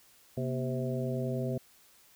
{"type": "harmonic tone with a mistuned harmonic", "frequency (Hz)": 130, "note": "C3", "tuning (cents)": -11, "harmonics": [1, 2, 3, 4, 5], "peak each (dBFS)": [-33, -36, -38, -39, -40], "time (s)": [0.37, 1.58], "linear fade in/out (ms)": 5, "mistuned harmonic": 2, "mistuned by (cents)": -130, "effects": ["white hiss -61 dBFS RMS until 2.15 s"]}